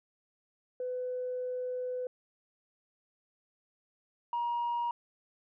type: tone pair in turn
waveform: sine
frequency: 502 / 949.9 Hz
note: B4 / A#5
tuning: +28 / +32 cents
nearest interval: major seventh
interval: 1104 cents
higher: second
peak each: -32 / -28 dBFS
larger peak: second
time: 0.8-2.07 / 4.33-4.91 s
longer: first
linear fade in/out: 2 ms
effects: tanh soft clip ceiling -27 dBFS